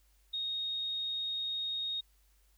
sine tone, 3729 Hz, A#7, in tune, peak -33 dBFS, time 0.33-2.01 s, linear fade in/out 10 ms, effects added 50 Hz sine -65 dBFS peak until 2.57 s + white hiss -72 dBFS RMS until 2.57 s

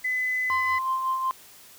sine tone, 2013 Hz, B6, 33 cents sharp, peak -23 dBFS, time 0.04-0.79 s, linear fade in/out 10 ms
sine tone with tremolo, 1046.5 Hz, C6, in tune, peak -21 dBFS, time 0.5-1.31 s, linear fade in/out 0 ms, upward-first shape sine, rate 5.4 Hz, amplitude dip 45%
effects tanh soft clip ceiling -17 dBFS + white hiss -50 dBFS RMS until 1.78 s

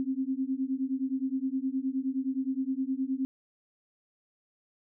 sine beating tone pair, 260 / 269.6 Hz, C4 / C#4, -11 / -48 cents, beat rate 9.6 Hz, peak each -31 dBFS, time 0-3.25 s, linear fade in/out 0 ms, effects none

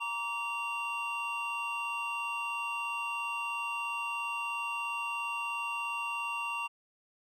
triangle tone cluster, 940 / 1155 / 2763 Hz, A#5 / D6 / F7, +14 / -29 / -19 cents, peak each -36 / -37 / -34 dBFS, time 0-6.68 s, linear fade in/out 20 ms, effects resampled to 32000 Hz

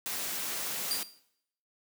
white noise, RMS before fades -35 dBFS, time 0.06-1.03 s, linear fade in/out 0 ms
sawtooth tone with exponential decay, 4750 Hz, D8, 19 cents sharp, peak -24 dBFS, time 0.91-1.19 s, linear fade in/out 0 ms, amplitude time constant 59 ms
effects noise-tail reverb RT60 0.7 s tail -18 dB re dry + high-pass 150 Hz 12 dB/octave

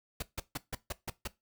pink noise bursts, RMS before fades -36 dBFS, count 7, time 0.2-1.275 s, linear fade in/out 5 ms, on 25 ms, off 150 ms, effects noise-tail reverb RT60 0.2 s tail -18 dB re dry

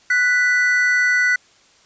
triangle tone pair together, 1480 / 1978.1 Hz, F#6 / B6, 0 / +2 cents, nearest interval perfect fourth, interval 502 cents, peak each -15 dBFS, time 0.1-1.36 s, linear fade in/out 5 ms, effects white hiss -53 dBFS RMS until 1.85 s + resampled to 16000 Hz

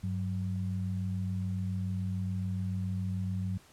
sine tone pair together, 98 / 185 Hz, G2 / F#3, 0 / 0 cents, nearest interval major seventh, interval 1100 cents, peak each -32 / -35 dBFS, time 0.03-3.58 s, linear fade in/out 10 ms, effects pink hiss -59 dBFS RMS until 3.72 s + low-pass 12000 Hz 12 dB/octave

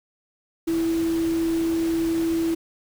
sine tone in noise, 329.6 Hz, E4, in tune, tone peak -20 dBFS, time 0.67-2.55 s, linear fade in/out 10 ms, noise pink, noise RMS -37 dBFS, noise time 0.67-2.55 s, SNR +14 dB, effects none

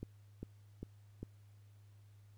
click train, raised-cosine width 3 ms, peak -30 dBFS, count 4, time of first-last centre 0.03-1.23 s, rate 2.5 Hz, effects added 102 Hz sine -58 dBFS peak until 2.37 s + pink hiss -75 dBFS RMS until 2.37 s

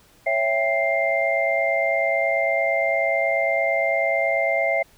sine tone cluster, 553 / 662 / 790 / 2099 Hz, C#5 / E5 / G5 / C7, -4 / +7 / +13 / +5 cents, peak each -25 / -22 / -30 / -23 dBFS, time 0.26-4.83 s, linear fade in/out 10 ms, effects pink hiss -55 dBFS RMS until 4.97 s

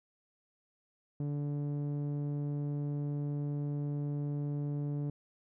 sawtooth tone with low-pass filter, 145.2 Hz, D3, 19 cents flat, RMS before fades -35 dBFS, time 1.2-5.1 s, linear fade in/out 2 ms, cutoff 340 Hz, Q 0.74, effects none

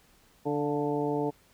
harmonic tone with a mistuned harmonic, 146.83 Hz, D3, in tune, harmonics 1 / 2 / 3 / 4 / 5 / 6, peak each -36 / -31 / -30 / -38 / -37 / -36 dBFS, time 0.45-1.31 s, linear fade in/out 20 ms, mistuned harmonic 5, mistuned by -51 cents, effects pink hiss -62 dBFS RMS until 1.53 s

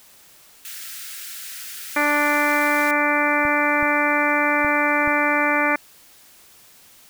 white high-pass noise, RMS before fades -35 dBFS, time 0.65-2.91 s, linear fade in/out 0 ms, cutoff 1300 Hz, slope 96 dB/octave
harmonic tone, 293.7 Hz, D4, in tune, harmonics 1 / 2 / 3 / 4 / 5 / 6 / 7 / 8, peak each -25 / -25 / -25 / -25 / -25 / -25 / -25 / -25 dBFS, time 1.96-5.76 s, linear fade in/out 5 ms
clicks, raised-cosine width 5 ms, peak -23 dBFS, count 4, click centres 3.452 / 3.828 / 4.647 / 5.076 s
effects white hiss -50 dBFS RMS until 7.09 s

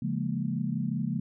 sine chord, Bb minor seventh, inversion first, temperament equal with one note detuned, 138.59 / 170.82 / 207.7 / 233.1 Hz, Db3 / F3 / Ab3 / Bb3, 0 / -38 / 0 / 0 cents, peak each -33 dBFS, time 0.02-1.2 s, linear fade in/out 5 ms, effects none

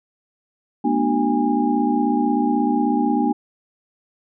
sine tone cluster, 213.1 / 243.1 / 299.3 / 375.8 / 816 Hz, G#3 / B3 / D4 / F#4 / G#5, +45 / -27 / +33 / +27 / -31 cents, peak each -26 / -20 / -21 / -28 / -23 dBFS, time 0.84-3.33 s, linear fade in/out 10 ms, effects none

